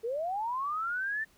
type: linear sweep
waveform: sine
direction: up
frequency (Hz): 433.3 to 1800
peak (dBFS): -30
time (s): 0.03-1.25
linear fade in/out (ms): 20
effects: pink hiss -64 dBFS RMS until 1.37 s